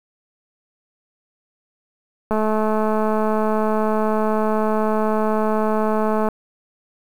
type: click train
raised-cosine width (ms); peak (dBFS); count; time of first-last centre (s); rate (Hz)
1; -8; 860; 2.31-6.287; 216
effects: 7-bit